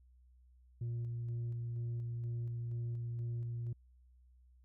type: tone with tremolo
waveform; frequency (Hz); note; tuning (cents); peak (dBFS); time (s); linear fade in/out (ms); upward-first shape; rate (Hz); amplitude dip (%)
sine; 118.1; A#2; +23; -33; 0.81-3.73; 5; square; 2.1; 25
effects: tanh soft clip ceiling -35 dBFS + added 62 Hz sine -61 dBFS peak until 4.64 s